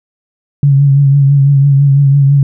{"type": "tone with vibrato", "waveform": "sine", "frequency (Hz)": 139.7, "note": "C#3", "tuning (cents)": 14, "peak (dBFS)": -4, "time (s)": [0.63, 2.43], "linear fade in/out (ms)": 2, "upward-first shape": "triangle", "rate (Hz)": 6, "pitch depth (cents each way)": 47, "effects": []}